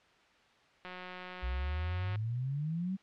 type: click train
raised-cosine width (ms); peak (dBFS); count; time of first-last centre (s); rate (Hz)
0.3; -28; 239; 0.85-2.158; 182
type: exponential sweep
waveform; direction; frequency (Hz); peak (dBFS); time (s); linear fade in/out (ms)
sine; up; 58.9 to 196; -32; 1.42-2.97; 20
effects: white hiss -64 dBFS RMS until 3.02 s + low-pass 3000 Hz 12 dB/octave